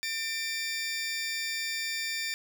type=tone pair together; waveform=20% pulse; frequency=1800 / 2352 Hz; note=A6 / D7; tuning=+39 / +2 cents; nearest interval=perfect fourth; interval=463 cents; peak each=-30 / -28 dBFS; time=0.03-2.34 s; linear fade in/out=0 ms; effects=none